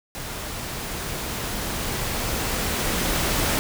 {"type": "noise with level ramp", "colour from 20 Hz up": "pink", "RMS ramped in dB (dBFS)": [-33, -22], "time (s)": [0.15, 3.59], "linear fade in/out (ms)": 0, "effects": []}